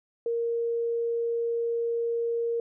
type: tone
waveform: sine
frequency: 466.2 Hz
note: A#4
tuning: in tune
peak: -25 dBFS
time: 0.26-2.6 s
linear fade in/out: 2 ms
effects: none